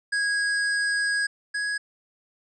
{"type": "tone pair in turn", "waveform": "square", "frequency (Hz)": [1649, 1664.3], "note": ["G#6", "G#6"], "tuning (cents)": [-13, 3], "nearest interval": "unison", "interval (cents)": 16, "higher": "second", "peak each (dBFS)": [-23, -26], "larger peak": "first", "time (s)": [[0.12, 1.27], [1.54, 1.78]], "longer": "first", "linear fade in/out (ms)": 10, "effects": ["resampled to 22050 Hz"]}